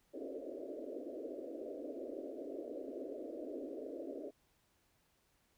pink band-pass noise, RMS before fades -45 dBFS, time 0.13-4.31 s, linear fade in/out 20 ms, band 260 to 640 Hz, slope 96 dB/octave, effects pink hiss -75 dBFS RMS until 5.57 s

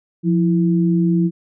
sine tone pair together, 174.61 / 330 Hz, F3 / E4, 0 / +2 cents, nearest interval major seventh, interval 1102 cents, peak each -14 / -19 dBFS, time 0.23-1.31 s, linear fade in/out 50 ms, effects none

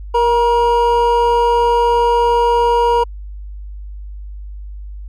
triangle tone pair together, 470.2 / 953 Hz, A#4 / A#5, +15 / +38 cents, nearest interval octave, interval 1223 cents, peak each -12 / -11 dBFS, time 0.14-3.04 s, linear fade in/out 10 ms, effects added 50 Hz sine -27 dBFS peak until 5.08 s

